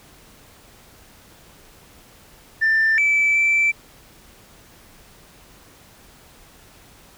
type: tone with pitch steps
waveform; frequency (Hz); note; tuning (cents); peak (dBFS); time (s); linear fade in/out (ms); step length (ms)
sine; 1782 / 2313 / 2330; A6 / D7 / D7; +22 / -27 / -14; -13; 2.61-3.72; 20; 370
effects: tanh soft clip ceiling -12 dBFS + pink hiss -49 dBFS RMS until 7.17 s